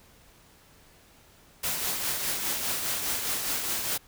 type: noise with tremolo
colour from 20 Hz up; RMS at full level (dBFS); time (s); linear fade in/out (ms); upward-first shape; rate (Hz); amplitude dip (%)
white; -28; 1.63-3.98; 10; triangle; 4.9; 45
effects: pink hiss -57 dBFS RMS until 4.07 s